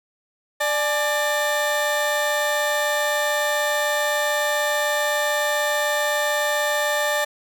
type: tone cluster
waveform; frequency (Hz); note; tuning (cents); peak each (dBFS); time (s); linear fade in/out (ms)
35% pulse; 591 / 852 / 1800; D5 / G#5 / A6; +11 / +44 / +39; -21 / -26 / -22; 0.6-7.25; 10
effects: none